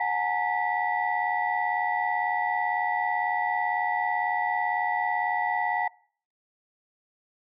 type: tone cluster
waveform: sine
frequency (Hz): 729 / 833 / 911 / 1959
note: F#5 / G#5 / A#5 / B6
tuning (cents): -26 / +5 / -40 / -15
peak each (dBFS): -29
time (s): 0-5.88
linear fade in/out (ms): 5
effects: noise-tail reverb RT60 0.5 s tail -23 dB re dry + tanh soft clip ceiling -14 dBFS